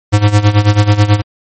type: tone with tremolo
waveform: square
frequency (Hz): 103.83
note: G#2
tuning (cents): 0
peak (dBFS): -4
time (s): 0.12-1.22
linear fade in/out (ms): 20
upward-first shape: sine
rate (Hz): 9.2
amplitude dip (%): 80
effects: MP3 32 kbps